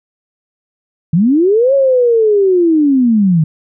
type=linear two-way sweep; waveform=sine; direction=up then down; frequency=149.8 to 557 to 149.8 Hz; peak=-7 dBFS; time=1.13-3.44 s; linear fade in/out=5 ms; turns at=1.74 s; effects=none